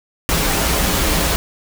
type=noise with comb filter; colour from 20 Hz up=pink; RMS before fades=-17 dBFS; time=0.29-1.36 s; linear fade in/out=0 ms; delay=8.3 ms; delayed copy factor=-0.5; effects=none